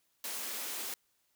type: high-pass noise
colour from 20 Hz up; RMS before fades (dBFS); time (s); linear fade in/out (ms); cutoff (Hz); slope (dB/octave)
white; -39; 0.24-0.94; 2; 210; 96
effects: white hiss -75 dBFS RMS until 1.35 s